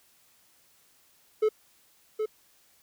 triangle tone with echo, 431.9 Hz, A4, 32 cents flat, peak -18 dBFS, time 1.42-1.49 s, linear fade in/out 10 ms, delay 770 ms, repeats 1, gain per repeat -6 dB, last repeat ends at 2.26 s, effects white hiss -63 dBFS RMS until 2.82 s

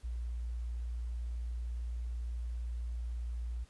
sine tone, 59 Hz, A#1, 22 cents sharp, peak -35 dBFS, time 0.03-3.65 s, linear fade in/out 20 ms, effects pink hiss -65 dBFS RMS until 3.69 s + resampled to 24000 Hz

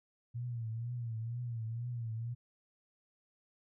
sine tone with vibrato, 116.8 Hz, A#2, 4 cents sharp, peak -36 dBFS, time 0.34-2.35 s, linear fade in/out 20 ms, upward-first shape triangle, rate 2.1 Hz, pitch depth 100 cents each way, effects none

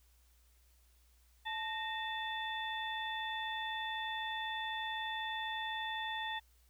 harmonic tone with a mistuned harmonic, 876 Hz, A5, 8 cents flat, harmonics 1 / 2 / 3 / 4, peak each -40 / -41 / -50 / -43 dBFS, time 1.45-6.4 s, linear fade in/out 20 ms, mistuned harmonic 2, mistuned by +90 cents, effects added 60 Hz sine -65 dBFS peak until 6.69 s + white hiss -72 dBFS RMS until 6.69 s

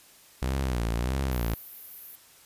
sawtooth tone with vibrato, 61.8 Hz, B1, 2 cents sharp, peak -22 dBFS, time 0.42-1.54 s, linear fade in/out 0 ms, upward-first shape sine, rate 1.6 Hz, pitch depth 160 cents each way
white high-pass noise, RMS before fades -40 dBFS, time 1.31-2.16 s, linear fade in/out 10 ms, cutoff 12000 Hz, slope 48 dB/octave
effects white hiss -55 dBFS RMS until 2.45 s + resampled to 32000 Hz

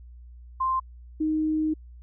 sine tone pair in turn, 1046.5 / 311.1 Hz, C6 / D#4, 0 / 0 cents, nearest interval octave + major sixth, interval 2100 cents, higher first, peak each -22 dBFS, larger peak neither, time 0.6-0.8 / 1.2-1.74 s, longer second, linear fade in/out 10 ms, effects added 60 Hz sine -43 dBFS peak until 2.02 s

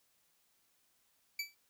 25% pulse tone with exponential decay, 2310 Hz, D7, 29 cents flat, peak -29 dBFS, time 1.39-1.55 s, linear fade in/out 5 ms, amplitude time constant 33 ms, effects white hiss -74 dBFS RMS until 1.69 s

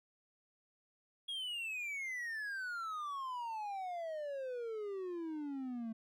triangle exponential sweep, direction down, 3322 to 220 Hz, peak -37 dBFS, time 1.28-5.93 s, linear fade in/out 10 ms, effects none

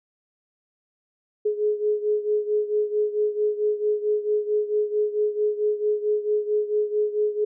sine beating tone pair, 420.1 / 424.6 Hz, G#4 / G#4, +20 / +38 cents, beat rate 4.5 Hz, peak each -22 / -26 dBFS, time 1.45-7.45 s, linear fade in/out 10 ms, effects none

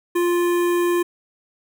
square tone with notch filter, 349.2 Hz, F4, in tune, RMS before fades -19 dBFS, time 0.15-1.03 s, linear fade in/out 10 ms, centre 4700 Hz, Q 0.84, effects none

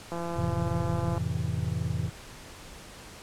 click train, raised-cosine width 1 ms, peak -21 dBFS, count 181, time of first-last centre 0.12-1.179 s, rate 170 Hz
triangle chord, F major seventh, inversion none, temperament just, 87.31 / 109.13 / 130.96 / 163.7 Hz, F2 / A2 / C3 / E3, 0 / -14 / +2 / -12 cents, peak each -31 dBFS, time 0.35-2.1 s, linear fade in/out 20 ms
effects pink hiss -46 dBFS RMS until 3.22 s + low-pass 10000 Hz 12 dB/octave

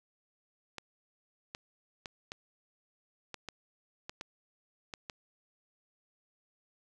clicks, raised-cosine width 0.2 ms, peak -23 dBFS, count 10, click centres 0.783 / 1.549 / 2.058 / 2.319 / 3.343 / 3.487 / 4.095 / 4.211 / 4.938 / 5.098 s, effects none

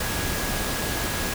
sine tone in noise, 1661.2 Hz, G#6, in tune, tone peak -36 dBFS, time 0-1.34 s, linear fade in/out 5 ms, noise pink, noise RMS -27 dBFS, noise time 0-1.34 s, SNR -12 dB, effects none

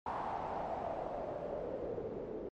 white noise with low-pass filter sweep, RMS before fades -40 dBFS, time 0.06-2.49 s, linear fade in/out 5 ms, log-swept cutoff 910 to 410 Hz, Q 4.6, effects MP3 48 kbps

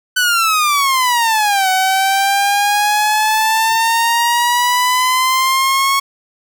sawtooth exponential two-way sweep, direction down then up, 1511 to 749 to 1104 Hz, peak -8 dBFS, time 0.16-6 s, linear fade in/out 10 ms, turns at 1.69 s, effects none

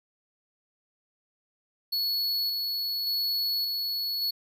square tone with tremolo, 4391 Hz, C#8, 17 cents flat, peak -26 dBFS, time 1.92-4.31 s, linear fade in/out 10 ms, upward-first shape square, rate 0.87 Hz, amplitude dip 25%, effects none

